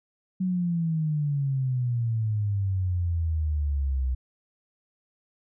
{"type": "exponential sweep", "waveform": "sine", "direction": "down", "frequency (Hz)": [187.9, 63], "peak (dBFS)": -23, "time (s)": [0.4, 4.15], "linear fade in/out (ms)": 10, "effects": []}